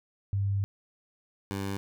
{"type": "tone pair in turn", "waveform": ["sine", "15% pulse"], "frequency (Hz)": [99.2, 98.23], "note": ["G2", "G2"], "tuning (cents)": [21, 4], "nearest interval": "unison", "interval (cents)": 17, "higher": "first", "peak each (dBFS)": -25, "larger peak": "neither", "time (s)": [[0.33, 0.64], [1.51, 1.77]], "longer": "first", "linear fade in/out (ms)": 0, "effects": []}